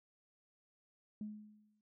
sine tone with exponential decay, 211.6 Hz, G#3, 33 cents sharp, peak -38 dBFS, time 1.21-1.81 s, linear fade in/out 2 ms, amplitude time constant 130 ms, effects noise-tail reverb RT60 0.1 s tail -23 dB re dry + tanh soft clip ceiling -34 dBFS

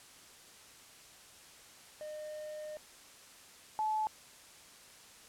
triangle / sine tone pair in turn, 610 / 864.2 Hz, D#5 / A5, -34 / -31 cents, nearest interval tritone, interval 603 cents, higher second, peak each -39 / -30 dBFS, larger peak second, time 2.01-2.77 / 3.79-4.07 s, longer first, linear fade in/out 0 ms, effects white hiss -56 dBFS RMS until 5.28 s + low-pass 10000 Hz 12 dB/octave

